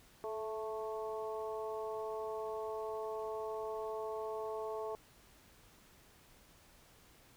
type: harmonic tone with a mistuned harmonic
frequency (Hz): 220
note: A3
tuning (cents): 0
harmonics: 2 / 3 / 4 / 5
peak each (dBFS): -40 / -44 / -46 / -48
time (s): 0.24-4.95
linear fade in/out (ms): 0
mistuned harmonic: 2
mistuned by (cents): -21
effects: pink hiss -63 dBFS RMS until 7.36 s